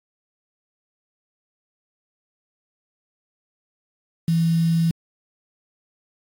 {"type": "tone with quantisation", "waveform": "sine", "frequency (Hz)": 165.6, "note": "E3", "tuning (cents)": 8, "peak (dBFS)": -16, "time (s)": [4.28, 4.91], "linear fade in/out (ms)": 2, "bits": 6, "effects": ["AAC 64 kbps"]}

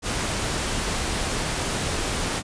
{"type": "noise", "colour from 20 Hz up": "pink", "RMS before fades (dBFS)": -26, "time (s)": [0.02, 2.43], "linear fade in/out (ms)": 50, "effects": ["resampled to 22050 Hz"]}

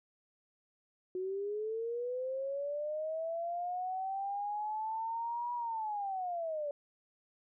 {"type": "linear two-way sweep", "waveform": "sine", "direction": "up then down", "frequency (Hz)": [364.3, 970, 569], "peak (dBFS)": -34, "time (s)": [1.15, 6.71], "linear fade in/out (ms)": 2, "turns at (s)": 5.54, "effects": []}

